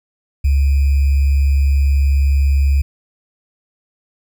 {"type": "tone with sample-and-hold", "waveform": "sine", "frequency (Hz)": 69.5, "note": "C#2", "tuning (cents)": 5, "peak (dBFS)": -10, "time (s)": [0.44, 2.82], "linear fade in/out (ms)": 10, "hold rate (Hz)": 2450, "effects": []}